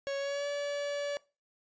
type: tone with pitch glide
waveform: 45% pulse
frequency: 554.4 to 574.3 Hz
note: C#5 to D5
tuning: 0 to -39 cents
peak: -32 dBFS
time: 0.07-1.17 s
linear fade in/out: 0 ms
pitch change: +61 cents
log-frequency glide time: 0.18-0.47 s
effects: noise-tail reverb RT60 0.3 s tail -21 dB re dry + resampled to 16000 Hz